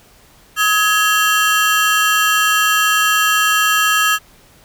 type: ring-modulated tone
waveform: 30% pulse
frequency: 1472 Hz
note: F#6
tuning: 9 cents flat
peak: -6 dBFS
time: 0.56-4.19 s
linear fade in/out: 50 ms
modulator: 199 Hz
effects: pink hiss -48 dBFS RMS until 4.64 s